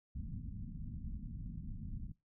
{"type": "low-pass noise", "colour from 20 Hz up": "pink", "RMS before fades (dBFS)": -44, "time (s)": [0.15, 2.12], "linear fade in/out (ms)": 5, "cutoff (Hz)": 240, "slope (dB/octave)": 48, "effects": ["noise-tail reverb RT60 0.2 s tail -19 dB re dry"]}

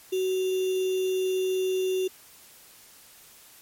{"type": "tone with sample-and-hold", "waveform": "sine", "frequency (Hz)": 374.3, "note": "F#4", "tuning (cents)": 20, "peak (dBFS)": -23, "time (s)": [0.12, 2.08], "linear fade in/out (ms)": 10, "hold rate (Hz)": 3150, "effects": ["white hiss -52 dBFS RMS until 3.61 s", "MP3 64 kbps"]}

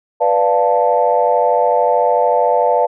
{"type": "chord", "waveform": "sine", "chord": "B half-diminished seventh", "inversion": "none", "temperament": "equal", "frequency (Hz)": [493.9, 587.3, 698.5, 880], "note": ["B4", "D5", "F5", "A5"], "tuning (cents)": [0, 0, 0, 0], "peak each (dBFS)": -16, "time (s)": [0.2, 2.87], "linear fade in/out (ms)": 20, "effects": ["tanh soft clip ceiling 0 dBFS"]}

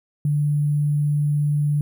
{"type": "tone with sample-and-hold", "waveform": "sine", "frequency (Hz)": 147.2, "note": "D3", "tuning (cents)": 4, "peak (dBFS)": -17, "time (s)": [0.25, 1.81], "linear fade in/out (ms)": 2, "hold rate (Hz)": 11025, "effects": []}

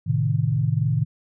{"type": "chord", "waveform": "sine", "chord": "A diminished", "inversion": "none", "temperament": "equal with one note detuned", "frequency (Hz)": [110, 130.81, 154.58], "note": ["A2", "C3", "Eb3"], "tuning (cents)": [0, 0, -11], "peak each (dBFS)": -23, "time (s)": [0.06, 1.05], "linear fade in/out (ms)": 20, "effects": []}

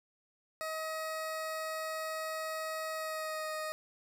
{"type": "tone with pitch glide", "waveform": "20% pulse", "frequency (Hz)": [634, 622.7], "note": ["D#5", "D#5"], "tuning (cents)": [32, 1], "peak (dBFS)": -31, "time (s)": [0.61, 3.72], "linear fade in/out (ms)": 0, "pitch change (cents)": -31, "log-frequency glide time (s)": [2.94, 3.52], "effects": []}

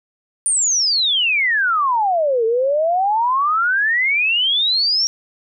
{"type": "exponential two-way sweep", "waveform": "sine", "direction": "down then up", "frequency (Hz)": [9397, 440, 5670], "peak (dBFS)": -14, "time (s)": [0.46, 5.07], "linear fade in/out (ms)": 0, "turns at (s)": 2.45, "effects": []}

